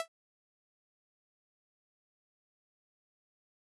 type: tone with exponential decay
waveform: sawtooth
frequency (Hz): 659.3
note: E5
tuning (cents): 0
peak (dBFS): -25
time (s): 0-0.08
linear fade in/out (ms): 1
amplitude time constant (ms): 16
effects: AAC 32 kbps